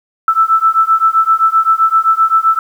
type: beating tone pair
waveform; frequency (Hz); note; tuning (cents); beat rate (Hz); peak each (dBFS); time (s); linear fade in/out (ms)
sine; 1317 / 1324.7; E6 / E6; -2 / +8; 7.7; -11; 0.28-2.59; 2
effects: 7-bit